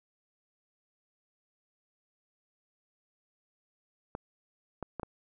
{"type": "clicks", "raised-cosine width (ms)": 1, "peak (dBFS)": -22, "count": 4, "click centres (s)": [4.151, 4.827, 4.997, 5.032], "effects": []}